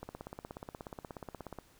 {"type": "click train", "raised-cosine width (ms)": 1, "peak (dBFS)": -28, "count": 27, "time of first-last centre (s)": [0.03, 1.587], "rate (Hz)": 16.7, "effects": ["pink hiss -64 dBFS RMS until 1.79 s"]}